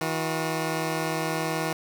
10% pulse tone pair together, 160.36 / 360 Hz, E3 / F#4, -47 / -47 cents, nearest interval octave + major second, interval 1400 cents, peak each -19 / -23 dBFS, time 0.01-1.73 s, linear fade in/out 2 ms, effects none

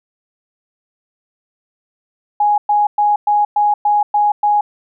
sine tone bursts, 830.6 Hz, G#5, in tune, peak -10 dBFS, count 8, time 2.4-4.61 s, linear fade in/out 5 ms, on 180 ms, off 110 ms, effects none

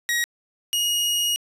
sawtooth tone pair in turn, 1898 / 2879 Hz, A#6 / F#7, +31 / -48 cents, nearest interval perfect fifth, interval 721 cents, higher second, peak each -17 dBFS, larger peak neither, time 0.09-0.24 / 0.73-1.36 s, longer second, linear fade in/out 0 ms, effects resampled to 32000 Hz + 9-bit

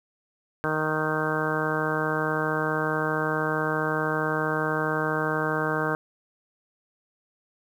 harmonic tone, 155.4 Hz, D#3, 2 cents flat, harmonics 1 / 2 / 3 / 4 / 5 / 6 / 7 / 8 / 9 / 10, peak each -32 / -32 / -30 / -33 / -36 / -35 / -34 / -34 / -36 / -30 dBFS, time 0.64-5.95 s, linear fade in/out 0 ms, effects 9-bit

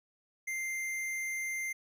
sine tone with hard clipping, 2093 Hz, C7, in tune, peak -35 dBFS, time 0.47-1.73 s, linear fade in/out 10 ms, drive 14 dB, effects none

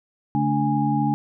sine tone cluster, 142.5 / 218.9 / 290.8 / 824 Hz, C#3 / A3 / D4 / G#5, +48 / -9 / -17 / -14 cents, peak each -24 dBFS, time 0.35-1.14 s, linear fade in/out 0 ms, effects none

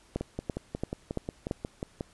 two click trains, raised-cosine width 2 ms, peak -19 / -16 dBFS, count 11 / 5, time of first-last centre 0.21-2.009 / 0.16-1.511 s, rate 5.56 / 2.96 Hz, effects pink hiss -60 dBFS RMS until 2.13 s + resampled to 24000 Hz

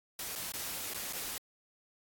white noise with dropouts, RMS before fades -39 dBFS, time 0.19-1.38 s, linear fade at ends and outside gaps 2 ms, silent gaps 0.354-0.358 / 0.521-0.537 / 0.938-0.944 / 1.127-1.131 s, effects AAC 64 kbps

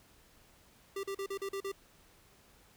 square tone bursts, 393 Hz, G4, 4 cents sharp, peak -36 dBFS, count 7, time 0.96-1.718 s, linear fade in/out 5 ms, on 74 ms, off 40 ms, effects pink hiss -63 dBFS RMS until 2.76 s

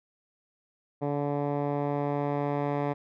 10% pulse tone with low-pass filter sweep, 144.1 Hz, D3, 33 cents flat, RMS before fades -29 dBFS, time 1.01-2.94 s, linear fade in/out 20 ms, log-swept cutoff 750 to 1400 Hz, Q 0.87, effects none

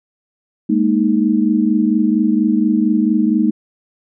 sine chord, Ab suspended second, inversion none, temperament equal with one note detuned, 207.7 / 232 / 311.1 Hz, Ab3 / Bb3 / Eb4, 0 / -8 / 0 cents, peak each -16 dBFS, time 0.69-3.51 s, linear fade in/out 10 ms, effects none

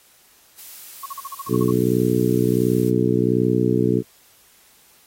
blue noise, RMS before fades -39 dBFS, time 0.57-2.91 s, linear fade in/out 20 ms
sine tone bursts, 1097 Hz, C#6, 18 cents flat, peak -28 dBFS, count 10, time 1.03-1.708 s, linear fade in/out 5 ms, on 30 ms, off 42 ms
harmonic tone, 61.4 Hz, B1, 9 cents flat, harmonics 2 / 3 / 4 / 5 / 6 / 7, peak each -23 / -23 / -23 / -23 / -23 / -23 dBFS, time 1.48-4.03 s, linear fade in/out 50 ms
effects white hiss -54 dBFS RMS until 5.06 s + AAC 48 kbps

